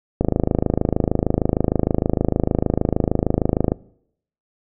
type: click train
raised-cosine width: 2 ms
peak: -3 dBFS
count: 94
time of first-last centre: 0.21-3.719 s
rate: 26.5 Hz
effects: noise-tail reverb RT60 0.7 s tail -22 dB re dry